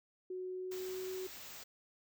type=tone with pitch glide; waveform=sine; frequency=368.9 to 373.6 Hz; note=F#4 to F#4; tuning=-5 to +17 cents; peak=-39 dBFS; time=0.3-1.27 s; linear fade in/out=5 ms; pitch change=+22 cents; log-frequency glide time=0.5-1.12 s
type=band-stop noise; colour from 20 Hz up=white; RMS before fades=-50 dBFS; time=0.71-1.64 s; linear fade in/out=10 ms; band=8300 to 13000 Hz; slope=96 dB/octave
effects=none